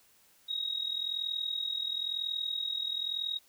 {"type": "tone with amplitude modulation", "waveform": "sine", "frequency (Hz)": 3780, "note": "A#7", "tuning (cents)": 23, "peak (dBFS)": -28, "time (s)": [0.48, 3.39], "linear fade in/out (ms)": 20, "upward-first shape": "sine", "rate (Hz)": 41, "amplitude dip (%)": 75, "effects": ["white hiss -64 dBFS RMS until 3.48 s"]}